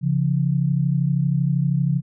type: tone pair together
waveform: sine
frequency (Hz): 138.26 / 171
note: C#3 / F3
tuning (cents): -4 / -36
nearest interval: major third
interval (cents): 368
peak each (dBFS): -19 / -21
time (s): 0.01-2.02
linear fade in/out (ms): 50
effects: none